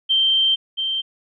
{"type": "tone pair in turn", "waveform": "sine", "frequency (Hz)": [3136, 3136], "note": ["G7", "G7"], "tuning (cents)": [0, 0], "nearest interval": "unison", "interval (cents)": 0, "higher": "neither", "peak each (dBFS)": [-14, -20], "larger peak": "first", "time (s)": [[0.09, 0.56], [0.77, 1.02]], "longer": "first", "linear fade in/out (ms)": 20, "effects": []}